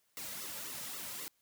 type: noise with flanger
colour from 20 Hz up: white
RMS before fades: -43 dBFS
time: 0.17-1.28 s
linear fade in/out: 0 ms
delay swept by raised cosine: 1.2 to 2.8 ms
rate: 3.8 Hz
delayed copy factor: -1
effects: white hiss -75 dBFS RMS until 1.41 s

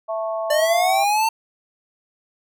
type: harmonic tone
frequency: 220 Hz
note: A3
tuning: in tune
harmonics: 3 / 4 / 5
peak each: -23 / -32 / -31 dBFS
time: 0.08-1.05 s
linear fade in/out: 20 ms
type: linear sweep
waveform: square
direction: up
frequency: 590 to 904 Hz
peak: -17 dBFS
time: 0.5-1.29 s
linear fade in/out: 5 ms
effects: none

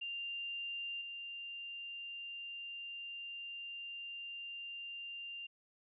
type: tone with level steps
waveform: sine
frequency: 2790 Hz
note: F7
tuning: 2 cents flat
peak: -39 / -43 dBFS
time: 0.01-5.47 s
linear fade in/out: 10 ms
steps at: 1.01 s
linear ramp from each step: 5 ms
effects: none

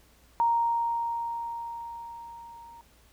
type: tone with level ramp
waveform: sine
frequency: 932.3 Hz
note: A#5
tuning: in tune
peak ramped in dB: -20 to -46 dBFS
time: 0.4-2.81 s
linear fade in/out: 0 ms
effects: added 60 Hz sine -61 dBFS peak until 3.12 s + pink hiss -61 dBFS RMS until 3.12 s

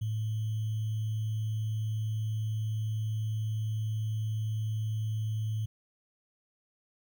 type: tone with sample-and-hold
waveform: sine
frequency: 108.9 Hz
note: A2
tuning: 17 cents flat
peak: -29 dBFS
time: 0.01-5.66 s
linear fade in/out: 10 ms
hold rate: 3150 Hz
effects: none

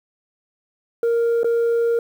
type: tone with dropouts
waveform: sine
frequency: 466.2 Hz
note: A#4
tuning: in tune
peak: -13 dBFS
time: 1.03-1.99 s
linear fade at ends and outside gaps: 2 ms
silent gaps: 1.433-1.444 s
effects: tanh soft clip ceiling -15 dBFS + 8-bit

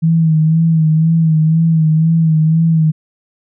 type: tone with vibrato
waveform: sine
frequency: 160.4 Hz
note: E3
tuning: 47 cents flat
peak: -8 dBFS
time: 0.02-2.92 s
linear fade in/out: 20 ms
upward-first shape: sine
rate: 2 Hz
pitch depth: 47 cents each way
effects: none

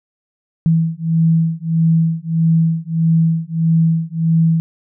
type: beating tone pair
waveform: sine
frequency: 162.7 / 164.3 Hz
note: E3 / E3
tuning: -22 / -5 cents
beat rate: 1.6 Hz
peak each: -15 dBFS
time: 0.66-4.6 s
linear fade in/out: 0 ms
effects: none

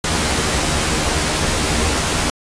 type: noise with comb filter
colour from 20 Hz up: pink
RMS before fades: -18 dBFS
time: 0.04-2.3 s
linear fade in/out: 2 ms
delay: 13 ms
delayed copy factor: +0.6
effects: resampled to 22050 Hz

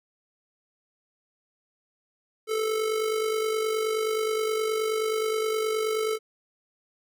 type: tone with amplitude modulation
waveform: square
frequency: 437.8 Hz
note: A4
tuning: 9 cents flat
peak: -23 dBFS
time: 2.47-6.19 s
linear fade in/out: 50 ms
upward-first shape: sine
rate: 49.5 Hz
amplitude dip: 50%
effects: none

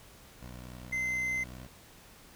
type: tone with pitch glide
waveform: 15% pulse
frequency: 61.74 to 62.67 Hz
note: B1 to B1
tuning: 0 to +26 cents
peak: -38 dBFS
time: 0.41-1.67 s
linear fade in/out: 10 ms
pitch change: +26 cents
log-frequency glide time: 0.83-1.1 s
type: tone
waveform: triangle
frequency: 2067 Hz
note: C7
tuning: 22 cents flat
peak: -28 dBFS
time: 0.92-1.44 s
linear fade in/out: 10 ms
effects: pink hiss -55 dBFS RMS until 2.35 s

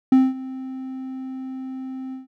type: tone with ADSR envelope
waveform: triangle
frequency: 261.6 Hz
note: C4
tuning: in tune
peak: -7 dBFS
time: 0.12-2.27 s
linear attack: 4 ms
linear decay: 210 ms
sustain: -20 dB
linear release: 140 ms
effects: none

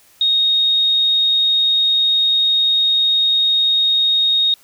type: tone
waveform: sine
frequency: 3729 Hz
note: A#7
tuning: in tune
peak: -12 dBFS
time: 0.21-4.54 s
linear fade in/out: 2 ms
effects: white hiss -51 dBFS RMS until 4.63 s

